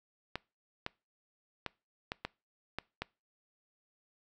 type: clicks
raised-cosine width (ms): 0.3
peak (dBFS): -19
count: 7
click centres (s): 0.356 / 0.864 / 1.663 / 2.119 / 2.25 / 2.786 / 3.02
effects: noise-tail reverb RT60 0.3 s tail -24 dB re dry